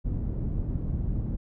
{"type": "low-pass noise", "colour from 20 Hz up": "pink", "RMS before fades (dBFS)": -29, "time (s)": [0.04, 1.37], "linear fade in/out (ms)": 20, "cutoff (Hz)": 200, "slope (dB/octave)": 12, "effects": []}